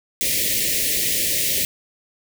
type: band-stop noise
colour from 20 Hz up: white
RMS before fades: -21 dBFS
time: 0.21-1.65 s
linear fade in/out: 0 ms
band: 610 to 1800 Hz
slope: 96 dB/octave
effects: none